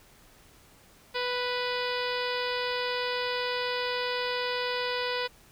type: harmonic tone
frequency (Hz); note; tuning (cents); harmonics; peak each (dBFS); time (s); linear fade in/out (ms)
493.9; B4; 0; 1 / 2 / 3 / 4 / 5 / 6 / 7 / 8 / 9 / 10; -32 / -35 / -37 / -38 / -39 / -40 / -40 / -41 / -42 / -42; 1.14-5.28; 20
effects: pink hiss -57 dBFS RMS until 5.51 s